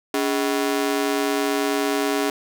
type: ring-modulated tone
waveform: sawtooth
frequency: 349.2 Hz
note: F4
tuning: in tune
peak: -13 dBFS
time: 0.14-2.3 s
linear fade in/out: 2 ms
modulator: 64.7 Hz
effects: none